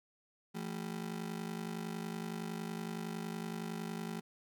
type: ring-modulated tone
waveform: 35% pulse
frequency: 196 Hz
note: G3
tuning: in tune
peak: -34 dBFS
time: 0.54-4.21 s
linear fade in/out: 20 ms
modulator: 25.4 Hz
effects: none